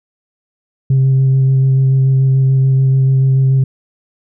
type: tone with vibrato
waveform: sine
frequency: 133.2 Hz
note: C3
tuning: 31 cents sharp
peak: -6 dBFS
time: 0.9-3.64 s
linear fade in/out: 5 ms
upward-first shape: square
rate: 6.9 Hz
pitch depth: 9 cents each way
effects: tanh soft clip ceiling -6 dBFS